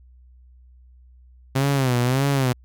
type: tone with vibrato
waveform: sawtooth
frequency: 130.81 Hz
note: C3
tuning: in tune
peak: -14 dBFS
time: 1.55-2.53 s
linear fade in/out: 10 ms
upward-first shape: sine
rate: 1.7 Hz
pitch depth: 130 cents each way
effects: added 62 Hz sine -47 dBFS peak until 2.64 s